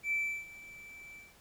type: tone with ADSR envelope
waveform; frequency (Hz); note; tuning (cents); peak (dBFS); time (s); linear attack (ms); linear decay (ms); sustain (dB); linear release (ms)
triangle; 2326; D7; -17; -25; 0.03-1.35; 88; 330; -21; 190
effects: tanh soft clip ceiling -26 dBFS + pink hiss -61 dBFS RMS until 1.4 s